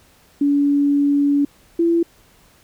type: tone pair in turn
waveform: sine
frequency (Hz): 285.2 / 337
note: C#4 / E4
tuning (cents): +49 / +38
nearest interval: minor third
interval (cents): 289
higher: second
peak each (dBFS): -13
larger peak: neither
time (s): 0.41-1.45 / 1.79-2.03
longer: first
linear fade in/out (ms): 5
effects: pink hiss -53 dBFS RMS until 2.63 s